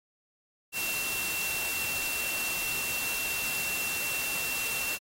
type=tone in noise; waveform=sine; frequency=2714 Hz; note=E7; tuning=50 cents sharp; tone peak=-32 dBFS; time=0.72-4.99 s; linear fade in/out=50 ms; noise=white; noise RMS=-34 dBFS; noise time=0.72-4.99 s; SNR=-1 dB; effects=AAC 48 kbps